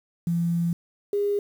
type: tone pair in turn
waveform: sine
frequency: 170.3 / 407.5 Hz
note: F3 / G#4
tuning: -43 / -33 cents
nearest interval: octave + minor third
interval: 1510 cents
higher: second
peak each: -21 dBFS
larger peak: neither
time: 0.27-0.73 / 1.13-1.39 s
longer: first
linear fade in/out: 2 ms
effects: 8-bit